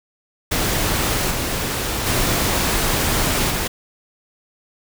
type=noise with level steps; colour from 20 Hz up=pink; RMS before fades=-20 / -23 / -19 / -22 dBFS; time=0.51-3.68 s; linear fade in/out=10 ms; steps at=1.3 / 2.06 / 3.5 s; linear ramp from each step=10 ms; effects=none